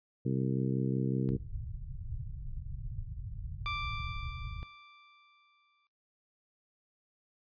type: harmonic tone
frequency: 65.41 Hz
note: C2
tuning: in tune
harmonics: 2 / 3 / 4 / 5 / 6 / 7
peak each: -31 / -35 / -37 / -39 / -41 / -42 dBFS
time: 0.25-1.37 s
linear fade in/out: 10 ms
type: low-pass noise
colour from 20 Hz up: pink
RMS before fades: -40 dBFS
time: 1.29-4.63 s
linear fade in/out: 0 ms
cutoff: 140 Hz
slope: 48 dB/octave
type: tone with exponential decay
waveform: 20% pulse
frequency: 1174.7 Hz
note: D6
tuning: in tune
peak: -28 dBFS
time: 3.66-5.87 s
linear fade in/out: 0 ms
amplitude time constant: 480 ms
effects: noise-tail reverb RT60 0.4 s tail -22 dB re dry + resampled to 11025 Hz